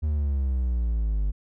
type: exponential sweep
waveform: triangle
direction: down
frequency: 77.78 to 49 Hz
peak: -20 dBFS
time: 0.02-1.32 s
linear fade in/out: 20 ms
effects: none